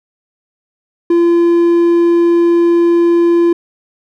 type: tone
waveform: triangle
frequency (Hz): 341.9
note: F4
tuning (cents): -37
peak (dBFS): -5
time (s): 1.1-3.53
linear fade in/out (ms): 5
effects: none